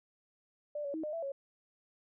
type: tone with pitch steps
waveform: sine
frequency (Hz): 591 / 564 / 317.9 / 607 / 664 / 552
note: D5 / C#5 / D#4 / D#5 / E5 / C#5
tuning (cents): +11 / +30 / +37 / -43 / +12 / -7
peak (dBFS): -35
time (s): 0.75-1.32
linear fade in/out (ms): 5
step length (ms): 95
effects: none